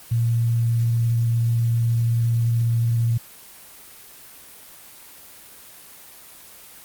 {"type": "tone", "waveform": "sine", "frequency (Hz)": 116.54, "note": "A#2", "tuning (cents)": 0, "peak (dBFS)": -17, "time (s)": [0.11, 3.18], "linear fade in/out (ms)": 10, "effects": ["white hiss -44 dBFS RMS until 6.84 s", "Opus 24 kbps"]}